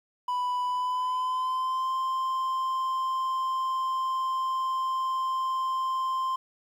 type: tone with pitch glide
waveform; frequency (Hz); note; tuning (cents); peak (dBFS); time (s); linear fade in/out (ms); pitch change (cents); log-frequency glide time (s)
triangle; 991 to 1046.3; B5 to C6; +6 to 0; -24; 0.28-6.36; 5; +94; 0.64-1.94
effects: 10-bit